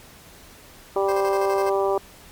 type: harmonic tone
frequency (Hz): 196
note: G3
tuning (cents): 0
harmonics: 2 / 3 / 4 / 5 / 6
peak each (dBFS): -21 / -25 / -27 / -29 / -31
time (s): 0.96-1.98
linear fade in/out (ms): 2
type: tone with tremolo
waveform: 15% pulse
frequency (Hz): 523.3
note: C5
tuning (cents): 0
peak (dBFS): -23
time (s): 1.08-1.7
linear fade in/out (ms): 10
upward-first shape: square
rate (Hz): 12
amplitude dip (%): 55
effects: pink hiss -47 dBFS RMS until 2.31 s + MP3 96 kbps